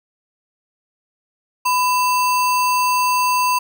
sine tone with sample-and-hold, 1000 Hz, B5, 21 cents sharp, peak -14 dBFS, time 1.65-3.59 s, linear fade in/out 10 ms, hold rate 3675 Hz, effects none

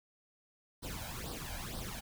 pink noise with flanger, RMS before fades -42 dBFS, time 0.82-2.01 s, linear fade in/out 20 ms, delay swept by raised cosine 0.21 to 1.31 ms, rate 2.1 Hz, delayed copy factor +0.75, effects none

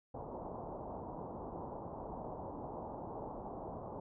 white low-pass noise, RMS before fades -45 dBFS, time 0.14-4 s, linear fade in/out 5 ms, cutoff 960 Hz, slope 48 dB/octave, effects none

